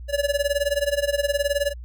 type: tone with tremolo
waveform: square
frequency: 572 Hz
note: D5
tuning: 46 cents flat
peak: -18 dBFS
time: 0.08-1.74 s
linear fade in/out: 50 ms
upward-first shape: sine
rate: 19 Hz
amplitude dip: 90%
effects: added 60 Hz sine -34 dBFS peak until 1.84 s + Opus 48 kbps